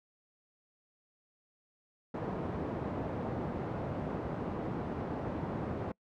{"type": "band-pass noise", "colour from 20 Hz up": "pink", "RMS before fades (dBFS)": -37, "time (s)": [2.14, 5.92], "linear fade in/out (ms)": 5, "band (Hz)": [110, 770], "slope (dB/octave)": 12, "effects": ["noise-tail reverb RT60 0.1 s tail -26 dB re dry"]}